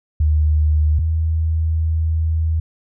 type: tone pair in turn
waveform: sine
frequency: 76.4 / 80.07 Hz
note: D#2 / E2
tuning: -31 / -50 cents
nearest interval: minor second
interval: 81 cents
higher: second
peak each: -12 / -15 dBFS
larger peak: first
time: 0.2-0.99 / 0.99-2.6 s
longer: second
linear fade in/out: 5 ms
effects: none